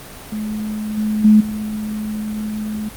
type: tone with level steps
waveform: sine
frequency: 213.8 Hz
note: A3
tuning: 49 cents flat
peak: -21 / -16 / -6 / -21 dBFS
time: 0.32-2.89 s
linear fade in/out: 5 ms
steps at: 0.97 / 1.24 / 1.4 s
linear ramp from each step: 10 ms
effects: pink hiss -36 dBFS RMS until 2.96 s + Opus 32 kbps